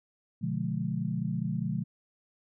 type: chord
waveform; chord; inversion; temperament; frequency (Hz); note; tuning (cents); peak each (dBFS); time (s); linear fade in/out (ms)
sine; B diminished seventh; none; just; 123.47 / 148.16 / 177.8 / 213.4; B2 / D3 / F3 / Ab3; 0 / +16 / +31 / +47; -35 / -34 / -33 / -35; 0.41-1.84; 20
effects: none